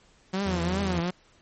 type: tone with vibrato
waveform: sawtooth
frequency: 183.8 Hz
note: F#3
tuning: 11 cents flat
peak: -22 dBFS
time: 0.33-1.11 s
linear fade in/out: 10 ms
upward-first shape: triangle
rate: 2.6 Hz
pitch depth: 170 cents each way
type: tone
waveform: sawtooth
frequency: 82.5 Hz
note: E2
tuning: 2 cents sharp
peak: -26 dBFS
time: 0.45-1.01 s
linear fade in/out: 20 ms
effects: pink hiss -60 dBFS RMS until 1.41 s + MP3 32 kbps